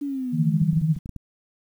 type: linear sweep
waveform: sine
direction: down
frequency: 290 to 146.83 Hz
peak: -25 dBFS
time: 0.01-0.97 s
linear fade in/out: 10 ms
type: tone with tremolo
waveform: sine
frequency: 159 Hz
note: D#3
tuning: 38 cents sharp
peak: -15 dBFS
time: 0.32-0.99 s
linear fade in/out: 50 ms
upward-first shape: sine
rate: 14 Hz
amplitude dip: 80%
type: clicks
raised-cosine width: 5 ms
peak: -22 dBFS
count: 8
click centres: 0.617 / 0.731 / 0.772 / 0.815 / 0.965 / 1.059 / 1.093 / 1.163 s
effects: 9-bit